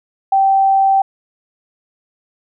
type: tone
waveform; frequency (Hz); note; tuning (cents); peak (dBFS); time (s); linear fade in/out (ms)
sine; 778; G5; -13; -9; 0.32-1.02; 5
effects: none